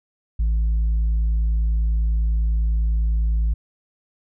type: tone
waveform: sine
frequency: 55 Hz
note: A1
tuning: in tune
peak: -14 dBFS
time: 0.39-3.54 s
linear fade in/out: 10 ms
effects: tanh soft clip ceiling -16 dBFS